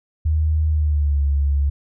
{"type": "tone with pitch glide", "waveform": "sine", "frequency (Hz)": [77.78, 70.51], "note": ["D#2", "C#2"], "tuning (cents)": [0, 30], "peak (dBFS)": -15, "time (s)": [0.25, 1.7], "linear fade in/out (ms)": 10, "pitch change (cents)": -170, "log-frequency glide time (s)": [0.68, 1.22], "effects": []}